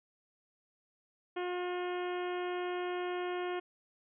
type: harmonic tone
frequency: 358.1 Hz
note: F4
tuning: 43 cents sharp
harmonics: 1 / 2 / 3 / 4 / 5 / 6 / 7 / 8 / 9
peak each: -35 / -41 / -45 / -47 / -49 / -51 / -52 / -53 / -54 dBFS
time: 1.36-3.6 s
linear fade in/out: 10 ms
effects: none